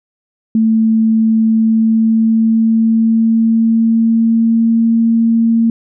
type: tone with pitch glide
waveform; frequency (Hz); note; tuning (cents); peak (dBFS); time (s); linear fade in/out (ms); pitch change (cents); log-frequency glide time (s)
sine; 222.3 to 228.5; A3 to A#3; +18 to -34; -8; 0.55-5.7; 2; +48; 1.43-4.95
effects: none